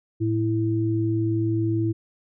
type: tone pair together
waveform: sine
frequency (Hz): 110.85 / 329.6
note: A2 / E4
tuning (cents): +13 / 0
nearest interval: octave + perfect fifth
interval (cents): 1887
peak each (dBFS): -23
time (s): 0.2-1.93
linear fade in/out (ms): 20
effects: none